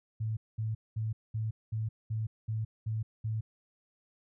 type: tone bursts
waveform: sine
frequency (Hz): 110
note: A2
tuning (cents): 0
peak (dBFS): -30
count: 9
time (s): 0.2-3.41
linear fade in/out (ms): 10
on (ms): 170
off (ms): 210
effects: none